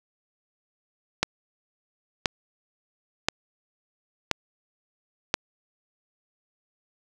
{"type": "click train", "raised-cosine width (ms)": 0.2, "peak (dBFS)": -3, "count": 5, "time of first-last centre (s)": [1.23, 5.341], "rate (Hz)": 0.973, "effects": []}